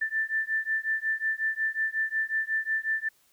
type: beating tone pair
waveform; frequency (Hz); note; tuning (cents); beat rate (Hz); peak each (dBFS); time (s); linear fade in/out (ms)
sine; 1768 / 1773.5; A6 / A6; +8 / +13; 5.5; -29; 0.01-3.09; 10
effects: white hiss -65 dBFS RMS until 3.32 s